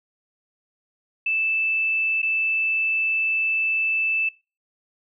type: tone with dropouts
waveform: sine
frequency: 2637 Hz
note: E7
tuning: in tune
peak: -20 dBFS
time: 1.26-4.29 s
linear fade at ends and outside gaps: 5 ms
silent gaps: 2.219-2.228 s
effects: noise-tail reverb RT60 0.3 s tail -22 dB re dry